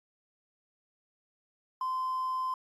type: tone with hard clipping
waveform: triangle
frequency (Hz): 1033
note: C6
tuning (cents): -22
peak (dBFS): -30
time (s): 1.81-2.54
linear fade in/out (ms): 2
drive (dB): 4
effects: AAC 64 kbps